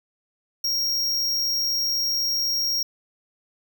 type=tone; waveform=square; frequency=5588 Hz; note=F8; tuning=in tune; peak=-22 dBFS; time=0.64-2.83 s; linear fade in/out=5 ms; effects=none